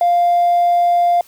sine tone with hard clipping, 698.5 Hz, F5, in tune, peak -11 dBFS, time 0.01-1.21 s, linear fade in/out 2 ms, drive 1 dB, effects white hiss -48 dBFS RMS until 1.27 s

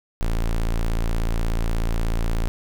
square tone, 28.27 Hz, A0, 48 cents sharp, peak -20 dBFS, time 0.21-2.48 s, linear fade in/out 0 ms, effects none

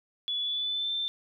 sine tone with pitch glide, 3420 to 3559 Hz, A7 to A7, -50 to +19 cents, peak -28 dBFS, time 0.28-1.08 s, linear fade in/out 0 ms, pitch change +69 cents, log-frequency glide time 0.4-0.92 s, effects none

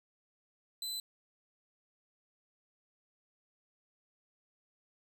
sawtooth tone, 4024 Hz, B7, 32 cents sharp, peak -34 dBFS, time 0.82-1 s, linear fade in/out 2 ms, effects none

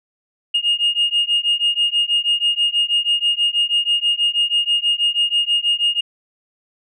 sine beating tone pair, 2844 / 2850.2 Hz, F7 / F7, +31 / +35 cents, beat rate 6.2 Hz, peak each -17 dBFS, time 0.54-6.01 s, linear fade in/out 10 ms, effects tanh soft clip ceiling -10 dBFS

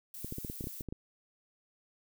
violet noise, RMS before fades -45 dBFS, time 0.14-0.82 s, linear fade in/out 2 ms
clicks, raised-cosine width 3 ms, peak -26 dBFS, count 11, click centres 0.246 / 0.324 / 0.384 / 0.448 / 0.499 / 0.609 / 0.641 / 0.671 / 0.809 / 0.887 / 0.925 s
effects none

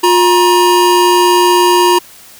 square tone pair together, 355.9 / 951.4 Hz, F4 / A#5, +33 / +35 cents, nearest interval octave + perfect fourth, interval 1702 cents, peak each -10 dBFS, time 0.03-1.99 s, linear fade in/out 10 ms, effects white hiss -38 dBFS RMS until 2.39 s

